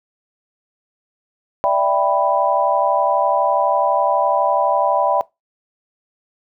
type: chord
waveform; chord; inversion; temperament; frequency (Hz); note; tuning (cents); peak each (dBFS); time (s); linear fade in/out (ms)
sine; E minor seventh; third; equal with one note detuned; 587.3 / 659.3 / 786.3 / 987.8; D5 / E5 / G5 / B5; 0 / 0 / +5 / 0; -19; 1.64-5.21; 0
effects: noise-tail reverb RT60 0.2 s tail -21 dB re dry